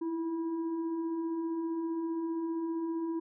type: tone with frequency modulation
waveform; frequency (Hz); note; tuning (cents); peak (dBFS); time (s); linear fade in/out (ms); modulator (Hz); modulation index
sine; 330.6; E4; +5; -31; 0.01-3.2; 10; 646; 0.38
effects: none